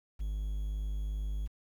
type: tone with quantisation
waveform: triangle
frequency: 51.3 Hz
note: G#1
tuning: 21 cents flat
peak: -30 dBFS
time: 0.19-1.48 s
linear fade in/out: 20 ms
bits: 10
effects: none